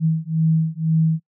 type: beating tone pair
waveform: sine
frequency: 159.5 / 161.5 Hz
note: D#3 / E3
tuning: +43 / -35 cents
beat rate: 2 Hz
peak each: -19 dBFS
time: 0-1.2 s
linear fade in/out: 50 ms
effects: noise-tail reverb RT60 0.1 s tail -26 dB re dry